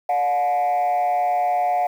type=tone with frequency modulation; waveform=sine; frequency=721 Hz; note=F#5; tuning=45 cents flat; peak=-15 dBFS; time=0.09-1.87 s; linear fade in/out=5 ms; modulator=136 Hz; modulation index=0.57; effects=tanh soft clip ceiling -16 dBFS + 8-bit